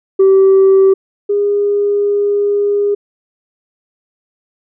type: tone pair in turn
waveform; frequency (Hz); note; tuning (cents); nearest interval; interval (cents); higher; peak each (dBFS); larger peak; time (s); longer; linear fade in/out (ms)
sine; 386 / 407.7; G4 / G#4; -27 / -32; minor second; 95; second; -3 / -10; first; 0.19-0.94 / 1.29-2.95; second; 10
effects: tanh soft clip ceiling -3 dBFS